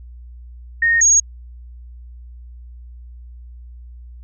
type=tone pair in turn; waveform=sine; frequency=1850 / 6593 Hz; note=A#6 / G#8; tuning=-14 / -14 cents; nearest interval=octave + minor seventh; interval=2200 cents; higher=second; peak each=-12 / -9 dBFS; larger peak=second; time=0.82-1.01 / 1.01-1.2 s; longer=neither; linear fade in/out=5 ms; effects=added 60 Hz sine -35 dBFS peak until 4.23 s